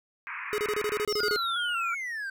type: band-pass noise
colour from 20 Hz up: white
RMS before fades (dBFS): -37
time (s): 0.27-1.05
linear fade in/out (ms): 0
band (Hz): 950 to 2500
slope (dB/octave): 96
type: tone bursts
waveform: square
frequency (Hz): 420.4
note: G#4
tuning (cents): +21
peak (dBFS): -27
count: 11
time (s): 0.53-1.361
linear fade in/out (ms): 0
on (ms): 51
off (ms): 27
type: exponential sweep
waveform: triangle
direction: down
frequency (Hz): 5600 to 1534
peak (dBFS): -30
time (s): 1.09-2.3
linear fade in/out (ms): 5
type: tone with vibrato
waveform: sine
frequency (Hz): 1400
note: F6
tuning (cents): +4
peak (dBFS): -28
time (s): 1.19-1.95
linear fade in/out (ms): 10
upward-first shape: square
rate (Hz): 2.7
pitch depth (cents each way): 41
effects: none